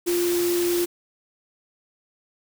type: tone in noise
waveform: sine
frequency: 349.2 Hz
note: F4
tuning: in tune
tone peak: -20 dBFS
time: 0.06-0.86 s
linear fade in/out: 20 ms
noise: white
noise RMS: -30 dBFS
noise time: 0.06-0.86 s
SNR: +7 dB
effects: none